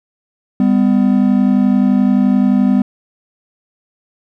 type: tone pair together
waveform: triangle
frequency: 199.84 / 251.4 Hz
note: G3 / B3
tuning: +34 / +31 cents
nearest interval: major third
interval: 397 cents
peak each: -10 dBFS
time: 0.6-2.82 s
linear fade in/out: 2 ms
effects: none